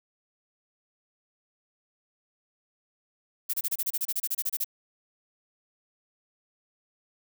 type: noise bursts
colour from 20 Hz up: violet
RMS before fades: -28 dBFS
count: 16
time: 3.49-4.645 s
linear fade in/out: 10 ms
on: 45 ms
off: 29 ms
effects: none